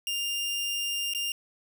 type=tone with dropouts; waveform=sawtooth; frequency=2801 Hz; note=F7; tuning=4 cents sharp; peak=-25 dBFS; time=0.07-1.32 s; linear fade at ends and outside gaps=1 ms; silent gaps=1.136-1.148 s; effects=none